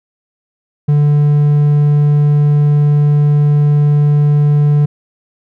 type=tone; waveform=triangle; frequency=146.83 Hz; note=D3; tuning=in tune; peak=-5 dBFS; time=0.88-4.86 s; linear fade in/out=10 ms; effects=none